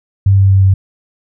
sine tone with pitch steps, 98 / 97.27 / 96.54 / 95.82 Hz, G2 / G2 / G2 / G2, 0 / -13 / -26 / -39 cents, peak -5 dBFS, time 0.26-0.74 s, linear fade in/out 5 ms, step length 120 ms, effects none

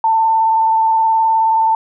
sine tone with vibrato, 892 Hz, A5, 23 cents sharp, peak -10 dBFS, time 0.04-1.75 s, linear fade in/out 2 ms, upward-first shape sine, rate 19 Hz, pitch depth 20 cents each way, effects none

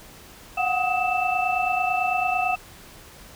sine tone cluster, 723 / 752 / 1263 / 2649 Hz, F#5 / F#5 / D#6 / E7, -40 / +28 / +26 / +8 cents, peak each -25 / -25 / -31 / -26 dBFS, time 0.57-2.56 s, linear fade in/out 10 ms, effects pink hiss -46 dBFS RMS until 3.35 s

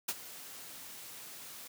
white noise with ADSR envelope, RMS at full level -32 dBFS, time 0.08-1.68 s, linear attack 10 ms, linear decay 41 ms, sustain -16 dB, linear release 12 ms, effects high-pass 100 Hz 12 dB/octave

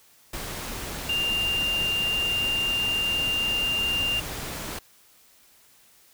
sine tone in noise, 2794 Hz, F7, in tune, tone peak -23 dBFS, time 1.09-4.2 s, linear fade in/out 5 ms, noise pink, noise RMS -34 dBFS, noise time 0.33-4.79 s, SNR +8 dB, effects white hiss -57 dBFS RMS until 6.13 s

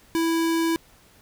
square tone, 329.6 Hz, E4, in tune, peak -21 dBFS, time 0.15-0.76 s, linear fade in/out 0 ms, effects pink hiss -55 dBFS RMS until 1.21 s

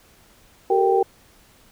sine tone cluster, 382.3 / 427.4 / 462.8 / 784 Hz, G4 / G#4 / A#4 / G5, -43 / +50 / -13 / 0 cents, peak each -19 / -28 / -20 / -20 dBFS, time 0.7-1.03 s, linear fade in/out 5 ms, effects pink hiss -54 dBFS RMS until 1.71 s

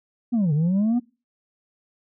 sine linear two-way sweep, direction down then up, 250 to 141.9 to 250 Hz, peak -15 dBFS, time 0.32-1 s, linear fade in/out 20 ms, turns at 0.53 s, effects noise-tail reverb RT60 0.3 s tail -20 dB re dry + tanh soft clip ceiling -17 dBFS

